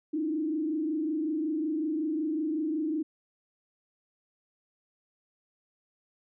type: tone with frequency modulation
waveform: sine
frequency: 311.1 Hz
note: D#4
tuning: in tune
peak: -27 dBFS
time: 0.13-3.03 s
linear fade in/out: 10 ms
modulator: 25.4 Hz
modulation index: 0.83
effects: none